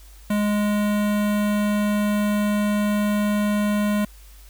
square tone with notch filter, 207.7 Hz, G#3, in tune, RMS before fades -21 dBFS, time 0.3-4.05 s, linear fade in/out 5 ms, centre 5200 Hz, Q 1.3, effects added 50 Hz sine -43 dBFS peak until 4.49 s + white hiss -52 dBFS RMS until 4.49 s

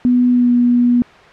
sine tone with pitch glide, 246.9 to 242.8 Hz, B3 to B3, 0 to -29 cents, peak -9 dBFS, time 0.05-1.02 s, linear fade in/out 0 ms, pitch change -29 cents, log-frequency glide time 0.31-0.51 s, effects white hiss -40 dBFS RMS until 1.32 s + low-pass 2000 Hz 12 dB/octave

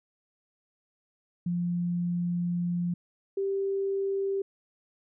sine tone pair in turn, 174.61 / 392 Hz, F3 / G4, 0 / 0 cents, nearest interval octave + major second, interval 1400 cents, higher second, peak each -26 dBFS, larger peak neither, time 1.46-2.94 / 3.37-4.42 s, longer first, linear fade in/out 5 ms, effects none

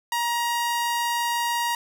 sawtooth tone, 946 Hz, A#5, 25 cents sharp, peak -19 dBFS, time 0.12-1.75 s, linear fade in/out 2 ms, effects none

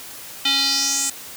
square tone with band-pass filter sweep, 275.7 Hz, C#4, 9 cents flat, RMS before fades -20 dBFS, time 0.45-1.1 s, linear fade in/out 5 ms, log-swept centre 3400 to 7900 Hz, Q 4.3, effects white hiss -37 dBFS RMS until 1.36 s + high-pass 60 Hz 12 dB/octave

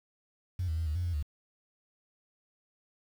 sine tone with pitch steps, 90.7 / 80 / 82.3 / 76.1 / 88.8 / 86.8 / 74 Hz, F#2 / D#2 / E2 / D#2 / F2 / F2 / D2, -34 / +49 / -2 / -38 / +29 / -10 / +14 cents, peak -28 dBFS, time 0.59-1.227 s, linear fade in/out 5 ms, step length 91 ms, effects tanh soft clip ceiling -25 dBFS + 9-bit

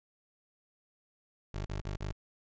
20% pulse tone bursts, 50.1 Hz, G1, 38 cents sharp, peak -30 dBFS, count 4, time 1.54-2.125 s, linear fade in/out 5 ms, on 120 ms, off 35 ms, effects resampled to 16000 Hz

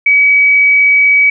sine tone, 2274 Hz, C#7, 44 cents sharp, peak -5 dBFS, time 0.06-1.3 s, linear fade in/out 5 ms, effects none

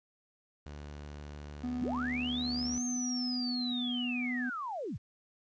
sawtooth tone, 73.42 Hz, D2, in tune, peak -39 dBFS, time 0.66-2.78 s, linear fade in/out 0 ms
triangle tone with vibrato, 246.9 Hz, B3, in tune, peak -31 dBFS, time 1.63-4.5 s, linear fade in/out 10 ms, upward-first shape sine, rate 0.78 Hz, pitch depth 12 cents each way
sine linear two-way sweep, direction up then down, 55.5 to 6450 to 55.5 Hz, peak -35 dBFS, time 1.8-4.98 s, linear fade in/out 20 ms, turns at 2.84 s
effects resampled to 16000 Hz + 11-bit

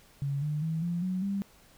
sine tone with pitch steps, 140 / 150.05 / 160.82 / 172.36 / 184.73 / 197.99 Hz, C#3 / D3 / E3 / F3 / F#3 / G3, +18 / +38 / -42 / -22 / -3 / +18 cents, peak -28 dBFS, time 0.22-1.42 s, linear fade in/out 0 ms, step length 200 ms, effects pink hiss -59 dBFS RMS until 1.77 s

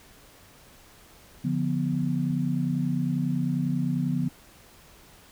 sine chord, B diminished, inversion first, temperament equal with one note detuned, 144.56 / 174.61 / 246.9 Hz, D3 / F3 / B3, -27 / 0 / 0 cents, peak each -28 dBFS, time 1.44-4.29 s, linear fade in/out 10 ms, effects pink hiss -53 dBFS RMS until 5.31 s

